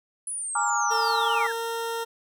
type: linear sweep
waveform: sine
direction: down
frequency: 10110 to 1554 Hz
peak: -29 dBFS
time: 0.27-1.52 s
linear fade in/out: 2 ms
type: chord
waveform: sine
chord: Bb dominant seventh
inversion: third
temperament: equal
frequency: 830.6 / 932.3 / 1174.7 / 1396.9 Hz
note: Ab5 / Bb5 / D6 / F6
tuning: 0 / 0 / 0 / 0 cents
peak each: -28 dBFS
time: 0.55-1.47 s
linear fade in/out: 5 ms
type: tone with pitch glide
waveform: 20% pulse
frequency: 452 to 459.9 Hz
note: A4 to A#4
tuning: +47 to -23 cents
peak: -23 dBFS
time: 0.9-2.05 s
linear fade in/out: 20 ms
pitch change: +30 cents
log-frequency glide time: 1.02-1.63 s
effects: none